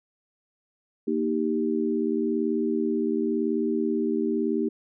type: chord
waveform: sine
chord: Eb major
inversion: second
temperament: equal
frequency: 233.1 / 311.1 / 392 Hz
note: Bb3 / Eb4 / G4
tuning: 0 / 0 / 0 cents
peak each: -27 dBFS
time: 1.07-4.69 s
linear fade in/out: 10 ms
effects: none